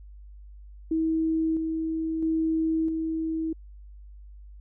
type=tone with tremolo; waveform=sine; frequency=321.5 Hz; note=E4; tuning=43 cents flat; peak=-22 dBFS; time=0.91-3.53 s; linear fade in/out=5 ms; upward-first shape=square; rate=0.76 Hz; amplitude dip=35%; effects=added 50 Hz sine -43 dBFS peak until 4.6 s